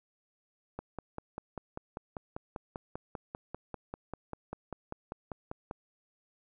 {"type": "click train", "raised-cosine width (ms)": 1, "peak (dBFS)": -24, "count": 26, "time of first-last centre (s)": [0.79, 5.711], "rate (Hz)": 5.08, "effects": []}